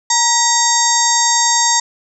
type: harmonic tone with a mistuned harmonic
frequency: 930 Hz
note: A#5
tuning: 4 cents flat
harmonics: 1 / 2 / 4 / 5 / 6 / 7 / 8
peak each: -16 / -22 / -22 / -22 / -22 / -17 / -17 dBFS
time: 0.1-1.8 s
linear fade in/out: 5 ms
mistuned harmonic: 2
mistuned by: +54 cents
effects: none